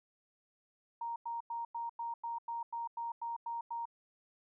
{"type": "tone bursts", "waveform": "sine", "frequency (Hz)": 932.3, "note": "A#5", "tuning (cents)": 0, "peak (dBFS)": -36, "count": 12, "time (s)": [1.01, 3.855], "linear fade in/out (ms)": 5, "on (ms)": 150, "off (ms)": 95, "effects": []}